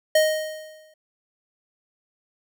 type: tone with exponential decay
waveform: square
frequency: 622.3 Hz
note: D#5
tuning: in tune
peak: -14 dBFS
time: 0.15-0.94 s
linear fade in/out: 5 ms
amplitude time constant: 170 ms
effects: none